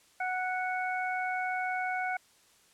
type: harmonic tone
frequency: 739 Hz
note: F#5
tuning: 2 cents flat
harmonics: 1 / 2 / 3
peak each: -32 / -35 / -37 dBFS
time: 0.2-2.17 s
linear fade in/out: 5 ms
effects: white hiss -63 dBFS RMS until 2.73 s + low-pass 10000 Hz 12 dB/octave